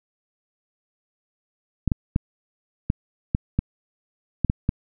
clicks, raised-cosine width 5 ms, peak -7 dBFS, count 9, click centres 1.877 / 1.918 / 2.161 / 2.901 / 3.349 / 3.59 / 4.447 / 4.499 / 4.691 s, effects none

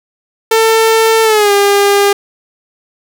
sawtooth tone with pitch glide, 447.3 to 403.1 Hz, A4 to G4, +28 to +48 cents, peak -3 dBFS, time 0.51-2.13 s, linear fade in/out 5 ms, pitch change -180 cents, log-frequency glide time 1.23-1.52 s, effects none

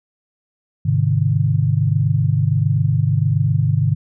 sine chord, Ab major, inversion none, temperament equal with one note detuned, 103.83 / 130.81 / 152.27 Hz, Ab2 / C3 / Eb3, 0 / 0 / -37 cents, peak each -18 dBFS, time 0.85-3.95 s, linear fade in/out 10 ms, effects none

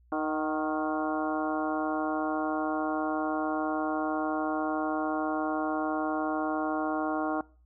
harmonic tone with a mistuned harmonic, 155.56 Hz, D#3, in tune, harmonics 2 / 3 / 4 / 5 / 6 / 7 / 8 / 9, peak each -31 / -40 / -35 / -34 / -42 / -37 / -43 / -40 dBFS, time 0.12-7.41 s, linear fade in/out 2 ms, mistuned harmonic 5, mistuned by -31 cents, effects noise-tail reverb RT60 0.4 s tail -23 dB re dry + added 60 Hz sine -58 dBFS peak until 7.65 s

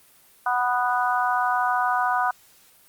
harmonic tone, 246.9 Hz, B3, in tune, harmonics 3 / 4 / 5 / 6, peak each -24 / -25 / -26 / -27 dBFS, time 0.46-2.31 s, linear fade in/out 5 ms, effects white hiss -55 dBFS RMS until 2.88 s + Opus 32 kbps

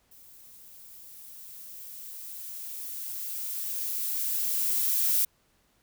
violet noise with level ramp, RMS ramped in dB -53 to -24 dBFS, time 0.11-5.25 s, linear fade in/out 5 ms, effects pink hiss -68 dBFS RMS until 5.82 s

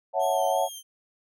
sine chord, F# minor seventh, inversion second, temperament equal, 554.4 / 659.3 / 740 / 880 Hz, C#5 / E5 / F#5 / A5, 0 / 0 / 0 / 0 cents, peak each -27 / -27 / -26 / -29 dBFS, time 0.13-0.69 s, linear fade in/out 50 ms
15% pulse tone with vibrato, 3210 Hz, G7, 40 cents sharp, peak -31 dBFS, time 0.19-0.83 s, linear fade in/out 50 ms, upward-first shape sine, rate 2.8 Hz, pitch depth 39 cents each way
effects none

